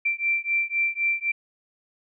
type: beating tone pair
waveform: sine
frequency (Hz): 2349 / 2352.9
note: D7 / D7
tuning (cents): 0 / +3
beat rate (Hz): 3.9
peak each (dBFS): -25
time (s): 0.05-1.32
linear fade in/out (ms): 10
effects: none